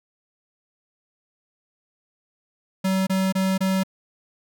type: tone bursts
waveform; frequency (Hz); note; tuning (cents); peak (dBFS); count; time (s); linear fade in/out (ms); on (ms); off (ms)
square; 190; F#3; +46; -20; 4; 2.84-3.835; 10; 230; 25
effects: none